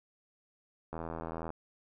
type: click train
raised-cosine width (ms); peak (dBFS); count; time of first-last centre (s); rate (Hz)
1; -25; 48; 0.93-1.504; 81.9
effects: none